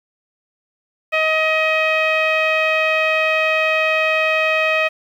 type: tone with low-pass filter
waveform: sawtooth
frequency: 631 Hz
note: D#5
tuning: 24 cents sharp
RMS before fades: -17 dBFS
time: 1.12-4.89 s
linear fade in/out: 20 ms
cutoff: 2500 Hz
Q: 4.7
effects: 8-bit